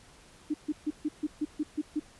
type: tone bursts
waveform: sine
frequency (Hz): 302.3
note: D#4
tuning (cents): -50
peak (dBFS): -26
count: 9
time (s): 0.5-1.998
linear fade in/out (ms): 10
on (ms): 42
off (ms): 140
effects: pink hiss -56 dBFS RMS until 2.19 s + resampled to 24000 Hz